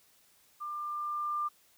sine tone with level ramp, 1194 Hz, D6, 28 cents sharp, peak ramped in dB -36 to -29 dBFS, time 0.6-1.49 s, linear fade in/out 20 ms, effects white hiss -65 dBFS RMS until 1.77 s

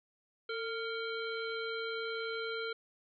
harmonic tone with a mistuned harmonic, 450.6 Hz, A4, 41 cents sharp, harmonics 1 / 3 / 5 / 7 / 9, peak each -38 / -40 / -46 / -46 / -47 dBFS, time 0.49-2.73 s, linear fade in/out 5 ms, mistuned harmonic 3, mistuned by +53 cents, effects none

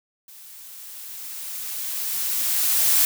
blue noise with level ramp, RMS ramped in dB -45 to -17 dBFS, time 0.28-3.05 s, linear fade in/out 2 ms, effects none

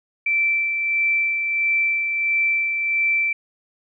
sine tone with tremolo, 2335 Hz, D7, 11 cents flat, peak -16 dBFS, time 0.26-3.33 s, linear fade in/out 5 ms, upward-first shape sine, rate 1.5 Hz, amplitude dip 40%, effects none

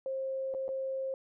sine tone with dropouts, 532 Hz, C5, 29 cents sharp, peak -32 dBFS, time 0.06-1.14 s, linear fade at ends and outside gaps 1 ms, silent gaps 0.54-0.547 / 0.681-0.689 s, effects none

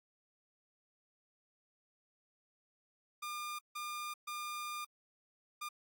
sawtooth tone bursts at uneven times, 1205 Hz, D6, 44 cents sharp, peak -36 dBFS, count 4, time 3.22-3.59 / 3.75-4.14 / 4.27-4.85 / 5.61-5.69 s, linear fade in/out 10 ms, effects AAC 64 kbps

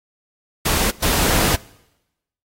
pink noise bursts at uneven times, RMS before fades -18 dBFS, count 2, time 0.65-0.91 / 1.02-1.56 s, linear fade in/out 10 ms, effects noise-tail reverb RT60 0.9 s tail -22 dB re dry + AAC 48 kbps

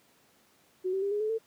sine tone with pitch steps, 370 / 384.4 / 399.3 / 414.8 / 431 / 447.7 Hz, F#4 / G4 / G4 / G#4 / A4 / A4, 0 / -34 / +32 / -2 / -36 / +30 cents, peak -27 dBFS, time 0.84-1.386 s, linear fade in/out 20 ms, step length 91 ms, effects pink hiss -64 dBFS RMS until 1.46 s + high-pass 150 Hz 12 dB/octave

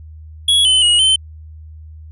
square tone with pitch steps, 3348 / 3041 / 2896 / 3081 Hz, G#7 / F#7 / F#7 / G7, +13 / +47 / -38 / -31 cents, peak -10 dBFS, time 0.48-1.16 s, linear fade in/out 5 ms, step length 170 ms, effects added 78 Hz sine -33 dBFS peak until 2.11 s + resampled to 24000 Hz

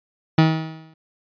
30% pulse tone with exponential decay, 159.4 Hz, D#3, 42 cents sharp, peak -7 dBFS, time 0.38-0.94 s, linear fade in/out 5 ms, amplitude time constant 120 ms, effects resampled to 11025 Hz

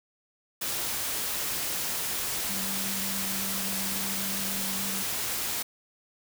sine tone in noise, 194.3 Hz, G3, 15 cents flat, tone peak -37 dBFS, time 2.49-5.03 s, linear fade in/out 10 ms, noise white, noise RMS -31 dBFS, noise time 0.61-5.63 s, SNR -9 dB, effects none

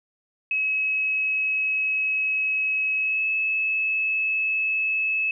sine tone with pitch glide, 2565 to 2595 Hz, E7 to E7, -48 to -28 cents, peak -21 dBFS, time 0.51-5.31 s, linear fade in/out 2 ms, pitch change +20 cents, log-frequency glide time 2.97-3.27 s, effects none

